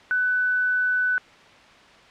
sine tone, 1500 Hz, F#6, 23 cents sharp, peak -19 dBFS, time 0.11-1.18 s, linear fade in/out 0 ms, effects white hiss -49 dBFS RMS until 2.1 s + low-pass 3000 Hz 12 dB/octave

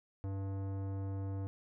sine tone with tanh clipping, 97.4 Hz, G2, 11 cents flat, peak -38 dBFS, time 0.24-1.47 s, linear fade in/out 0 ms, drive 17 dB, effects none

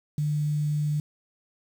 sine tone with quantisation, 149.3 Hz, D3, 29 cents sharp, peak -23 dBFS, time 0.18-1 s, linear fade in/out 2 ms, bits 8, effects none

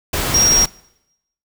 sine tone in noise, 5620 Hz, F8, 10 cents sharp, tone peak -11 dBFS, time 0.34-0.65 s, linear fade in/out 5 ms, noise pink, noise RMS -20 dBFS, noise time 0.13-0.66 s, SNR +6 dB, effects noise-tail reverb RT60 0.8 s tail -21 dB re dry

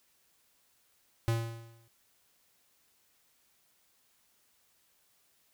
square tone with exponential decay, 114.8 Hz, A#2, 26 cents flat, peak -25 dBFS, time 1.28-1.88 s, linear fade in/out 0 ms, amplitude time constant 130 ms, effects white hiss -70 dBFS RMS until 5.53 s

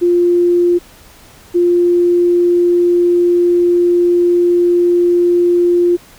sine tone pair in turn, 350 / 350 Hz, F4 / F4, +4 / +4 cents, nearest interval unison, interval 0 cents, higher neither, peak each -8 dBFS, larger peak neither, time 0.01-0.79 / 1.54-5.97 s, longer second, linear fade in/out 20 ms, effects pink hiss -42 dBFS RMS until 6.18 s

